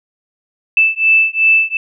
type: beating tone pair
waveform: sine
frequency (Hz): 2637 / 2639.7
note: E7 / E7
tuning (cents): 0 / +2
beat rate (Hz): 2.7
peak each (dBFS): -12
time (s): 0.77-1.77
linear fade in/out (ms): 2
effects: none